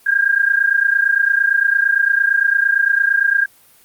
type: tone pair together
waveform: sine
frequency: 1596.2 / 1625 Hz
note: G6 / G#6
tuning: +31 / -38 cents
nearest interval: unison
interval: 31 cents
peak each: -15 dBFS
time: 0.06-3.46 s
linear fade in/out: 10 ms
effects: white hiss -50 dBFS RMS until 3.84 s + Opus 32 kbps